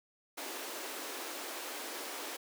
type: high-pass noise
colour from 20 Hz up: pink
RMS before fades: -42 dBFS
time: 0.37-2.37 s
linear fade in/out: 10 ms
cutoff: 280 Hz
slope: 48 dB/octave
effects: none